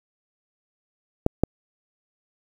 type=clicks; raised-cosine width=2 ms; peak=-4 dBFS; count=2; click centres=1.264 / 1.436 s; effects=7-bit